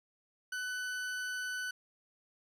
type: tone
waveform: 40% pulse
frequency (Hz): 1498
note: F#6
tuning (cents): +21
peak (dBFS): -35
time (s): 0.52-1.71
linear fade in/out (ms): 5
effects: low-pass 11000 Hz 12 dB/octave + 11-bit